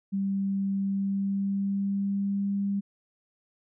sine tone with pitch glide, 196 to 199.31 Hz, G3 to G3, 0 to +29 cents, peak -25 dBFS, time 0.12-2.81 s, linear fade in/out 20 ms, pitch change +29 cents, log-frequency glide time 0.76-2.54 s, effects none

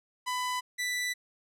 sawtooth tone pair in turn, 999 / 1979 Hz, B5 / B6, +20 / +3 cents, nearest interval octave, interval 1183 cents, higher second, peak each -26 dBFS, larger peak neither, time 0.26-0.61 / 0.78-1.14 s, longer second, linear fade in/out 20 ms, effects low-pass 12000 Hz 12 dB/octave

